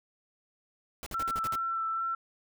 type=noise bursts; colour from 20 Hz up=pink; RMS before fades=-40 dBFS; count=7; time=1.03-1.555 s; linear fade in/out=0 ms; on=33 ms; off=49 ms
type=tone with vibrato; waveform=sine; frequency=1338 Hz; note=E6; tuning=25 cents sharp; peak=-29 dBFS; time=1.14-2.15 s; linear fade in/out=5 ms; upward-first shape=sine; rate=2.4 Hz; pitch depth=16 cents each way
effects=none